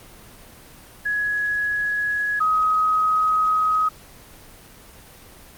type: tone pair in turn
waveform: sine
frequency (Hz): 1677 / 1262.9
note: G#6 / D#6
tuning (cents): +16 / +25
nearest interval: perfect fourth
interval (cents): 491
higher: first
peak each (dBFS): -20 / -16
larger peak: second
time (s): 1.05-2.4 / 2.4-3.89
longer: second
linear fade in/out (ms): 10
effects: pink hiss -45 dBFS RMS until 5.57 s + Opus 24 kbps